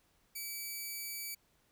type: tone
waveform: 5% pulse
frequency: 2300 Hz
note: D7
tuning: 37 cents flat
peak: -30 dBFS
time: 0.35-1.35 s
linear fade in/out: 10 ms
effects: pink hiss -72 dBFS RMS until 1.71 s